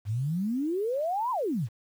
sine exponential two-way sweep, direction up then down, 97 to 1051 to 97 Hz, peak -26 dBFS, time 0.05-1.69 s, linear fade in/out 50 ms, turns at 1.31 s, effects 9-bit

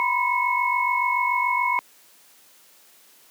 sine tone cluster, 969 / 1016 / 2193 Hz, B5 / B5 / C#7, -33 / +49 / -19 cents, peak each -24 dBFS, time 0-1.79 s, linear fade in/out 0 ms, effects white hiss -54 dBFS RMS until 3.3 s + high-pass 200 Hz 12 dB/octave

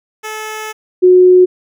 10% pulse / sine tone pair in turn, 432.9 / 365 Hz, A4 / F#4, -28 / -24 cents, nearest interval minor third, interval 296 cents, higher first, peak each -14 / -3 dBFS, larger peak second, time 0.23-0.73 / 1.02-1.46 s, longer first, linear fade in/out 20 ms, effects none

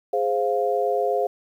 sine chord, F minor, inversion first, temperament equal, 415.3 / 523.3 / 698.5 Hz, Ab4 / C5 / F5, 0 / 0 / 0 cents, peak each -24 dBFS, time 0.13-1.27 s, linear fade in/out 5 ms, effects 9-bit

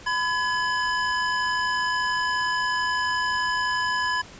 square tone pair together, 1004.9 / 1692 Hz, B5 / G#6, +30 / +32 cents, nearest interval major sixth, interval 902 cents, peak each -26 dBFS, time 0.06-4.22 s, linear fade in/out 10 ms, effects pink hiss -45 dBFS RMS until 4.39 s + resampled to 16000 Hz

